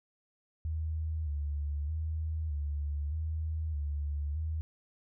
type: tone with vibrato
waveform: sine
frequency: 75.9 Hz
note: D#2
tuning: 42 cents flat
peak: -31 dBFS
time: 0.65-4.61 s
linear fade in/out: 0 ms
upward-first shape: square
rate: 0.81 Hz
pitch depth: 70 cents each way
effects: none